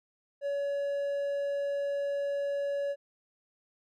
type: tone with hard clipping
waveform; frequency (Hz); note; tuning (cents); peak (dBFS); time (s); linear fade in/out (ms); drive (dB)
triangle; 565; C#5; +33; -30; 0.41-2.96; 50; 6
effects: none